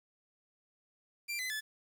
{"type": "tone with pitch steps", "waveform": "sawtooth", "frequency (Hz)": [2364, 2023, 1730.5], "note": ["D7", "B6", "A6"], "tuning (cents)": [11, 41, -29], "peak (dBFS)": -32, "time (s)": [1.28, 1.61], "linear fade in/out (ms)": 20, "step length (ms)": 110, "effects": ["10-bit"]}